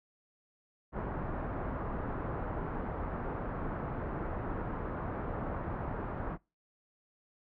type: low-pass noise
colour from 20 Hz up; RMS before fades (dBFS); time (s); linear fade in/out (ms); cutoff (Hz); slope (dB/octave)
pink; -37; 0.92-6.38; 50; 1400; 24
effects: noise-tail reverb RT60 0.3 s tail -26 dB re dry